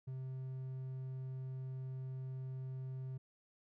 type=tone; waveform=triangle; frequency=130.81 Hz; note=C3; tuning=in tune; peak=-39 dBFS; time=0.07-3.18 s; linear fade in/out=10 ms; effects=none